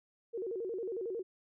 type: tone with vibrato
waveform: sine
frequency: 415.5 Hz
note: G#4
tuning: 1 cent sharp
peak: -35 dBFS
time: 0.33-1.23 s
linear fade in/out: 20 ms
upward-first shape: square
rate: 11 Hz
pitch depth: 190 cents each way
effects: none